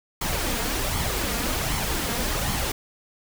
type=noise with flanger; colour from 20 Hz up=pink; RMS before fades=-26 dBFS; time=0.21-2.72 s; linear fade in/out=5 ms; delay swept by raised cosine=0.91 to 4.31 ms; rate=1.3 Hz; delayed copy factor=+0.5; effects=none